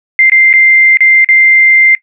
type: tone with dropouts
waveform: sine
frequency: 2091 Hz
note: C7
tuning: 2 cents flat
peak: -3 dBFS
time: 0.19-1.95 s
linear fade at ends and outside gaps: 1 ms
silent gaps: 0.298-0.319 / 0.529-0.537 / 0.971-1.006 / 1.245-1.288 s
effects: noise-tail reverb RT60 0.1 s tail -18 dB re dry